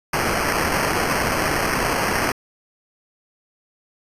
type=noise with sample-and-hold; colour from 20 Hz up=white; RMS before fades=-21 dBFS; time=0.13-2.32 s; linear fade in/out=5 ms; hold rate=3675 Hz; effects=resampled to 32000 Hz